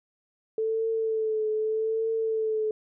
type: tone with vibrato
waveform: sine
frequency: 440 Hz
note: A4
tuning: in tune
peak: -24 dBFS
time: 0.58-2.71 s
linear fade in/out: 2 ms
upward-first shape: triangle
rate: 0.82 Hz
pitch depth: 39 cents each way
effects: none